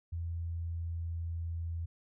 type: tone with pitch glide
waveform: sine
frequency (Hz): 84.2 to 83.62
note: E2 to E2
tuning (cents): +37 to +25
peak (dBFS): -34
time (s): 0.12-1.86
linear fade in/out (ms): 10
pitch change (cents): -12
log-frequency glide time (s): 0.25-1.35
effects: none